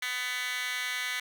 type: tone with high-pass filter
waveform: 10% pulse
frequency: 250 Hz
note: B3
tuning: 21 cents sharp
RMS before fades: -33 dBFS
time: 0.02-1.2 s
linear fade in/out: 5 ms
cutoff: 2200 Hz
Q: 7.6
effects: none